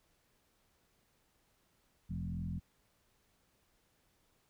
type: tone with frequency modulation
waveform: sine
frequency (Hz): 129.4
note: C3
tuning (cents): -19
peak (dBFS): -36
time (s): 2.09-2.6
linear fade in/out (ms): 20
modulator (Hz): 43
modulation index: 1.8
effects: pink hiss -74 dBFS RMS until 4.49 s